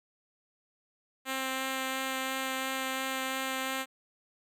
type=tone with vibrato; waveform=5% pulse; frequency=263.9 Hz; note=C4; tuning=15 cents sharp; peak=-20 dBFS; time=1.25-3.86 s; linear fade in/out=50 ms; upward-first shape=sine; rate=2.9 Hz; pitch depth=8 cents each way; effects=none